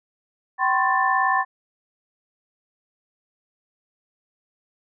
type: tone cluster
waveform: sine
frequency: 770 / 1024 / 1082 / 1772 Hz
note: G5 / C6 / C#6 / A6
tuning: -31 / -38 / -42 / +12 cents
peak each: -23 dBFS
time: 0.58-1.45 s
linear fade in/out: 50 ms
effects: none